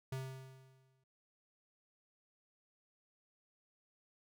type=tone with exponential decay; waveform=square; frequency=132 Hz; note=C3; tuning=16 cents sharp; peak=-38 dBFS; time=0.12-1.04 s; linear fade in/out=5 ms; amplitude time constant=200 ms; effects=none